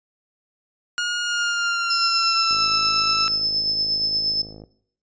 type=tone with pitch glide; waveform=sawtooth; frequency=1433 to 1321.7 Hz; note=F6 to E6; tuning=+44 to +4 cents; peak=-17 dBFS; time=0.98-3.28 s; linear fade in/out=0 ms; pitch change=-140 cents; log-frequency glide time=1.22-2.68 s
type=tone with tremolo; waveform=sine; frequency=5250 Hz; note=E8; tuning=8 cents flat; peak=-18 dBFS; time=1.9-4.42 s; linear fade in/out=5 ms; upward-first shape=triangle; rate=8.5 Hz; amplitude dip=50%
type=click train; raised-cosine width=2 ms; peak=-27 dBFS; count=114; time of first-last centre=2.51-4.638 s; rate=53.1 Hz
effects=noise-tail reverb RT60 0.6 s tail -17 dB re dry + resampled to 16000 Hz